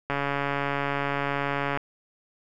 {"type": "click train", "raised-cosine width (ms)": 0.5, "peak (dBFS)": -12, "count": 237, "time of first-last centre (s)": [0.1, 1.774], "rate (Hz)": 141, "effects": []}